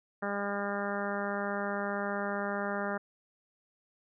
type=harmonic tone; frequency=201.7 Hz; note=G3; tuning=50 cents sharp; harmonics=1 / 2 / 3 / 4 / 5 / 6 / 7 / 8 / 9; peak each=-37 / -39 / -37 / -40 / -44 / -41 / -40 / -42 / -44 dBFS; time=0.22-2.98 s; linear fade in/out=10 ms; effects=none